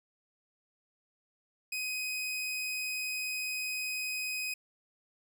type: tone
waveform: sawtooth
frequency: 2511 Hz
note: D#7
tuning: 15 cents sharp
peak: -30 dBFS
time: 1.72-4.54 s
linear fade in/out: 5 ms
effects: none